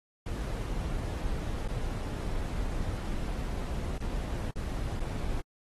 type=noise with dropouts; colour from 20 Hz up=brown; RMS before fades=-33 dBFS; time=0.26-5.41 s; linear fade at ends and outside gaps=5 ms; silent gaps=1.679-1.684 / 3.982-4.002 / 4.511-4.557 / 4.997-5.001 s; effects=AAC 32 kbps